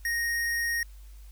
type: tone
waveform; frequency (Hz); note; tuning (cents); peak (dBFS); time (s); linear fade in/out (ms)
square; 1864.7; A#6; 0; -27; 0.05-0.83; 2
effects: added 50 Hz sine -44 dBFS peak until 1.31 s + white hiss -61 dBFS RMS until 1.31 s